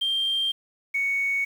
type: tone pair in turn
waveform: sine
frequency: 3176 / 2225 Hz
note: G7 / C#7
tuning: +22 / +6 cents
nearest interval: tritone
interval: 616 cents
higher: first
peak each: -21 dBFS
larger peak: neither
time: 0.01-0.52 / 0.94-1.45 s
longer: neither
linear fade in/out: 10 ms
effects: tanh soft clip ceiling -18 dBFS + 8-bit